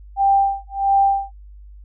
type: tone with tremolo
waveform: sine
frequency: 789 Hz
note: G5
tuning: 11 cents sharp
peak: -11 dBFS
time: 0.16-1.34 s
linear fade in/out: 50 ms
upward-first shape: sine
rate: 1.5 Hz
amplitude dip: 100%
effects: added 50 Hz sine -38 dBFS peak until 1.84 s